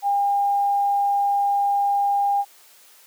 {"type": "tone", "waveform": "sine", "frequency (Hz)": 805, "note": "G5", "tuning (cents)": 46, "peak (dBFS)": -17, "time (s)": [0.02, 2.45], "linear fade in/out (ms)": 50, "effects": ["white hiss -51 dBFS RMS until 3.06 s", "high-pass 400 Hz 12 dB/octave"]}